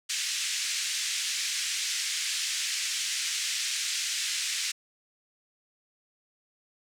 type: band-pass noise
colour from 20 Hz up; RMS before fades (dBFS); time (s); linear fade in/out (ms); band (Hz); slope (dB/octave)
white; -31; 0.09-4.72; 10; 1900 to 7600; 24
effects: none